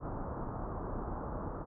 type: low-pass noise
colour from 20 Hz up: pink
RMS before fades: -39 dBFS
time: 0-1.66 s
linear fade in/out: 50 ms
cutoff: 1300 Hz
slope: 48 dB/octave
effects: none